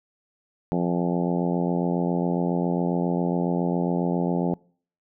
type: harmonic tone with a mistuned harmonic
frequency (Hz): 87.31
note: F2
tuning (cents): 0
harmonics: 2 / 3 / 4 / 5 / 6 / 7 / 8 / 9 / 10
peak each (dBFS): -24 / -28 / -30 / -32 / -34 / -35 / -36 / -37 / -38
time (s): 0.72-4.54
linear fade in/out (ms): 0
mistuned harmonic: 10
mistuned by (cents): -27
effects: noise-tail reverb RT60 0.5 s tail -26 dB re dry